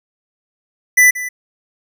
square tone with echo, 1990 Hz, B6, 13 cents sharp, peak -7 dBFS, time 0.97-1.11 s, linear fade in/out 10 ms, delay 180 ms, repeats 1, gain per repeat -15 dB, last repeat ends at 1.29 s, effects none

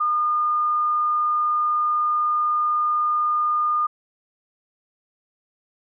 sine tone, 1216 Hz, D#6, 40 cents flat, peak -18 dBFS, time 0-3.87 s, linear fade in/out 10 ms, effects none

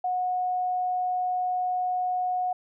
sine tone, 730 Hz, F#5, 24 cents flat, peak -24 dBFS, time 0.04-2.53 s, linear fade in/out 5 ms, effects none

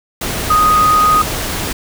sine tone in noise, 1244.5 Hz, D#6, in tune, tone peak -8 dBFS, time 0.5-1.22 s, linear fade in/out 5 ms, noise pink, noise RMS -20 dBFS, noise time 0.21-1.73 s, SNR +9 dB, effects none

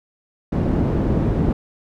white low-pass noise, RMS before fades -19 dBFS, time 0.52-1.53 s, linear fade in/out 5 ms, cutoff 260 Hz, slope 12 dB/octave, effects none

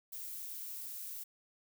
violet noise, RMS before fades -44 dBFS, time 0.12-1.24 s, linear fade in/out 10 ms, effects none

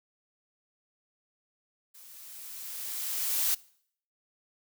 blue noise with level ramp, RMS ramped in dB -52 to -26 dBFS, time 1.94-3.55 s, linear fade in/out 10 ms, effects noise-tail reverb RT60 0.6 s tail -22 dB re dry

